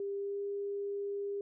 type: tone with pitch glide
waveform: sine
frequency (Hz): 398.9 to 402.4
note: G4 to G4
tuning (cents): +30 to +45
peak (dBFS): -34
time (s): 0-1.41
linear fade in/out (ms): 2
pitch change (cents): +15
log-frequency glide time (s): 0.15-0.41
effects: none